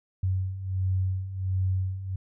sine beating tone pair, 92.9 / 94.3 Hz, F#2 / F#2, +7 / +33 cents, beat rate 1.4 Hz, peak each -31 / -26 dBFS, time 0.23-2.16 s, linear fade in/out 5 ms, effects none

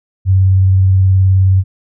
sine tone with vibrato, 94.8 Hz, F#2, 43 cents sharp, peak -6 dBFS, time 0.25-1.64 s, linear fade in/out 50 ms, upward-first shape sine, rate 19 Hz, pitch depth 21 cents each way, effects none

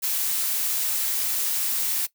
blue noise, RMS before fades -25 dBFS, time 0.02-2.07 s, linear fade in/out 20 ms, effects noise-tail reverb RT60 0.1 s tail -18 dB re dry

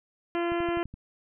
harmonic tone, 343.1 Hz, F4, 31 cents flat, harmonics 1 / 2 / 3 / 4 / 5 / 6 / 7 / 8 / 9, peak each -27 / -33 / -37 / -39 / -41 / -43 / -44 / -45 / -46 dBFS, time 0.35-0.83 s, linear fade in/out 0 ms
click train, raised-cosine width 5 ms, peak -29 dBFS, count 6, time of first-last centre 0.52-0.94 s, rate 11.9 Hz
effects none

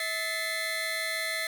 30% pulse tone cluster, 645 / 1750 / 2034 / 2140 Hz, E5 / A6 / C7 / C7, -38 / -10 / -50 / +38 cents, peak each -35 / -33 / -30 / -34 dBFS, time 0-1.47 s, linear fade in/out 2 ms, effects none

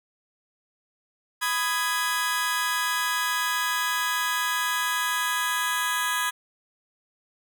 sawtooth chord, G# minor, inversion first, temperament just, 996.7 / 1245.9 / 1661.2 Hz, B5 / D#6 / G#6, +16 / +2 / 0 cents, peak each -25 / -27 / -23 dBFS, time 1.41-6.31 s, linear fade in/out 20 ms, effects none

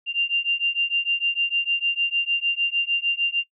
sine beating tone pair, 2782 / 2788.6 Hz, F7 / F7, -7 / -3 cents, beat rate 6.6 Hz, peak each -23 dBFS, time 0.06-3.44 s, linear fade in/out 50 ms, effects noise-tail reverb RT60 0.1 s tail -25 dB re dry

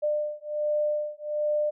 sine beating tone pair, 598 / 599.3 Hz, D5 / D5, +31 / +35 cents, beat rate 1.3 Hz, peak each -28 dBFS, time 0.02-1.71 s, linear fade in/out 20 ms, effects none

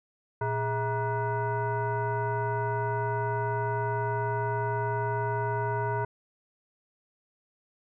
sine tone with frequency modulation, 415.3 Hz, G#4, in tune, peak -26 dBFS, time 0.41-6.05 s, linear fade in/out 5 ms, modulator 532 Hz, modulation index 1.6, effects none

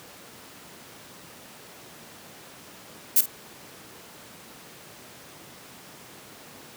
violet noise with echo, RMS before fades -17 dBFS, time 3.16-3.21 s, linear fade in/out 5 ms, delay 50 ms, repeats 1, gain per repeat -14 dB, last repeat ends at 3.26 s, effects pink hiss -46 dBFS RMS until 6.76 s + high-pass 150 Hz 12 dB/octave

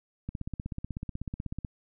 click train, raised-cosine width 5 ms, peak -22 dBFS, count 23, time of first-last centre 0.29-1.648 s, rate 16.2 Hz, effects none

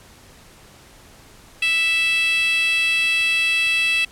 10% pulse tone with high-pass filter, 659.3 Hz, E5, in tune, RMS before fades -19 dBFS, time 1.62-4.05 s, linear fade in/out 5 ms, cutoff 2600 Hz, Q 5.8, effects pink hiss -47 dBFS RMS until 4.11 s + low-pass 12000 Hz 12 dB/octave

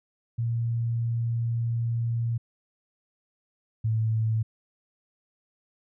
sine tone pair in turn, 116.54 / 111.03 Hz, A#2 / A2, 0 / +16 cents, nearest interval minor second, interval 84 cents, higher first, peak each -24 / -22 dBFS, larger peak second, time 0.38-2.38 / 3.84-4.43 s, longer first, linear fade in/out 10 ms, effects none

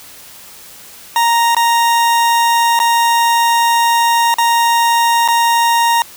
40% pulse tone with dropouts, 932.3 Hz, A#5, in tune, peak -9 dBFS, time 1.16-6.02 s, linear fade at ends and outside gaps 1 ms, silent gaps 1.548-1.566 / 2.791-2.8 / 4.341-4.384 / 5.278-5.285 s, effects white hiss -37 dBFS RMS until 6.16 s

